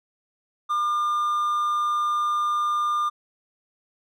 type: tone with amplitude modulation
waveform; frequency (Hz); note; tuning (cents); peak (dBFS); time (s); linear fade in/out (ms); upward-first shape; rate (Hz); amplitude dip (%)
triangle; 1200; D6; +37; -18; 0.69-3.1; 20; sine; 201; 25
effects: none